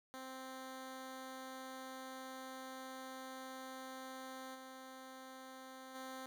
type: tone with level steps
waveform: 10% pulse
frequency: 261.6 Hz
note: C4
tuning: in tune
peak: -39 / -43 / -38 dBFS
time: 0.14-6.26 s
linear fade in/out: 0 ms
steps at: 4.54 / 5.94 s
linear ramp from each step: 20 ms
effects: none